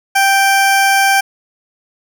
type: tone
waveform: 20% pulse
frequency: 784 Hz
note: G5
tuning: in tune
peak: -4 dBFS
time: 0.15-1.21 s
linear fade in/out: 10 ms
effects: none

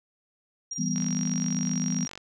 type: tone with tremolo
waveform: sine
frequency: 5700 Hz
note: F8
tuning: 34 cents sharp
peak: -30 dBFS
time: 0.71-2.08 s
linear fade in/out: 5 ms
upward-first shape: square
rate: 20 Hz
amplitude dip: 60%
type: chord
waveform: sine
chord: E minor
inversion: none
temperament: equal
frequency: 164.81 / 196 / 246.9 Hz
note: E3 / G3 / B3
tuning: 0 / 0 / 0 cents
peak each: -30 dBFS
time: 0.78-2.06 s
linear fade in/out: 10 ms
type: click train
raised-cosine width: 0.2 ms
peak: -23 dBFS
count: 59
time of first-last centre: 0.96-2.176 s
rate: 47.7 Hz
effects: none

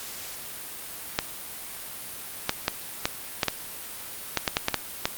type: clicks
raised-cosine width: 0.2 ms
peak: -4 dBFS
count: 12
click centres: 1.189 / 2.494 / 2.681 / 3.055 / 3.432 / 3.483 / 4.373 / 4.478 / 4.569 / 4.684 / 4.743 / 5.055 s
effects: white hiss -38 dBFS RMS until 5.17 s + Opus 48 kbps

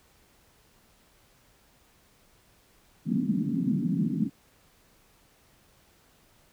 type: band-pass noise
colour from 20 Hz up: white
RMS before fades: -27 dBFS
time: 3.05-4.3 s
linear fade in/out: 50 ms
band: 150 to 270 Hz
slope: 48 dB/octave
effects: pink hiss -62 dBFS RMS until 6.52 s

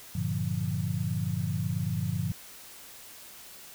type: chord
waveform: sine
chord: G minor seventh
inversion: none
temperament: equal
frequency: 98 / 116.54 / 146.83 / 174.61 Hz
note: G2 / Bb2 / D3 / F3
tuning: 0 / 0 / 0 / 0 cents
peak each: -33 dBFS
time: 0.15-2.32 s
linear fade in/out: 5 ms
effects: white hiss -48 dBFS RMS until 3.74 s

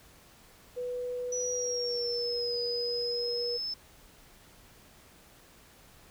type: tone with pitch glide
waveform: sine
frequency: 493.9 to 477.9 Hz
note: B4 to A#4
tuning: 0 to +43 cents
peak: -32 dBFS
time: 0.76-3.58 s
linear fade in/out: 20 ms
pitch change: -57 cents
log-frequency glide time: 1.53-2.02 s
type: linear two-way sweep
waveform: sine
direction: down then up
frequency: 5920 to 4978 to 5260 Hz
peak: -32 dBFS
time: 1.32-3.74 s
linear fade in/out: 5 ms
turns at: 2.6 s
effects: pink hiss -57 dBFS RMS until 6.1 s

